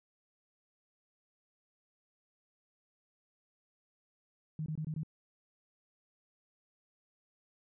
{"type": "tone bursts", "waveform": "sine", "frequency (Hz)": 155.56, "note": "D#3", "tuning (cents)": 0, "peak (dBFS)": -34, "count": 5, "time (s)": [4.59, 5.033], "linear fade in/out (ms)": 2, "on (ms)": 71, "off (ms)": 22, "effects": []}